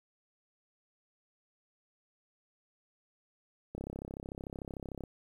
click train, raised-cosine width 2 ms, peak -27 dBFS, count 44, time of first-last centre 3.75-5.037 s, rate 33.4 Hz, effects 10-bit

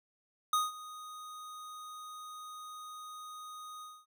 square tone with ADSR envelope, 1243 Hz, D#6, 2 cents flat, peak -26 dBFS, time 0.53-4.06 s, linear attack 3 ms, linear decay 180 ms, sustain -19 dB, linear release 240 ms, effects none

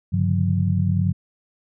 sine tone cluster, 97.6 / 138.7 / 149 / 179.8 Hz, G2 / C#3 / D3 / F#3, -7 / +1 / +25 / -49 cents, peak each -20 / -26 / -27 / -22 dBFS, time 0.12-1.13 s, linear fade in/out 20 ms, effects none

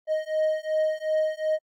triangle beating tone pair, 622.3 / 625 Hz, D#5 / D#5, 0 / +8 cents, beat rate 2.7 Hz, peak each -24 dBFS, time 0.07-1.59 s, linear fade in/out 50 ms, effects AAC 64 kbps

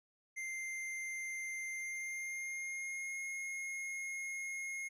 square tone with pitch glide, 2093 to 2151 Hz, C7 to C7, 0 to +47 cents, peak -40 dBFS, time 0.36-4.89 s, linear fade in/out 20 ms, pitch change +47 cents, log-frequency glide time 1.7-3.2 s, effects low-pass 11000 Hz 12 dB/octave

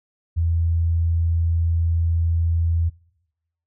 sine tone, 83.4 Hz, E2, 21 cents sharp, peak -17 dBFS, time 0.36-2.9 s, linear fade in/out 20 ms, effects noise-tail reverb RT60 0.9 s tail -25 dB re dry

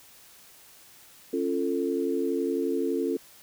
sine tone cluster, 273.9 / 345.7 / 444 Hz, C#4 / F4 / A4, -21 / -18 / +16 cents, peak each -29 dBFS, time 1.33-3.17 s, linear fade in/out 5 ms, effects white hiss -53 dBFS RMS until 3.42 s

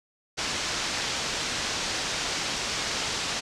white low-pass noise, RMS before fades -30 dBFS, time 0.37-3.41 s, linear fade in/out 20 ms, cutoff 6500 Hz, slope 24 dB/octave, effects low-pass 10000 Hz 12 dB/octave

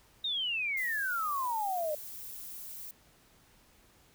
sine exponential sweep, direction down, 3770 to 587.3 Hz, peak -30 dBFS, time 0.24-1.95 s, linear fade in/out 5 ms
violet noise, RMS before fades -44 dBFS, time 0.77-2.91 s, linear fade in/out 2 ms
effects pink hiss -63 dBFS RMS until 4.14 s

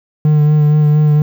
triangle tone with vibrato, 150.5 Hz, D3, 43 cents sharp, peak -5 dBFS, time 0.25-1.22 s, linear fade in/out 2 ms, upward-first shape sine, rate 4.3 Hz, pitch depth 21 cents each way, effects 7-bit

